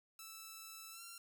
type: tone with pitch glide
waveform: 5% pulse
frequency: 1318.5 to 1371.3 Hz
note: E6 to F6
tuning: 0 to -32 cents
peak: -39 dBFS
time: 0.19-1.18 s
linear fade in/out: 2 ms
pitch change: +68 cents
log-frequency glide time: 0.91-1.03 s
effects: none